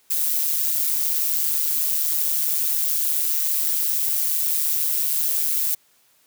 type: noise with amplitude modulation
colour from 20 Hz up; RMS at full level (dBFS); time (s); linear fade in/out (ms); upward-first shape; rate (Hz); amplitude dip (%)
violet; -19; 0.1-5.75; 10; sine; 153; 65
effects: white hiss -60 dBFS RMS until 6.26 s + high-pass 100 Hz 12 dB/octave